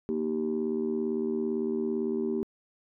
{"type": "chord", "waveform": "sine", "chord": "Eb major", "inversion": "second", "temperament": "just", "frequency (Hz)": [233.3, 311.1, 388.9], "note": ["Bb3", "Eb4", "G4"], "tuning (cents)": [2, 0, -14], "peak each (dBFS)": [-30, -33, -29], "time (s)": [0.09, 2.43], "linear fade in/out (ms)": 0, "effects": ["tanh soft clip ceiling -20 dBFS"]}